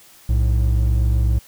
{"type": "tone pair together", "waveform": "triangle", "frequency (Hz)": [61.3, 109.22], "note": ["B1", "A2"], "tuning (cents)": [-12, -12], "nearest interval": "minor seventh", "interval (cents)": 1000, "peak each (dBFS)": [-13, -19], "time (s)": [0.29, 1.39], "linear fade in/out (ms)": 5, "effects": ["white hiss -48 dBFS RMS until 1.47 s"]}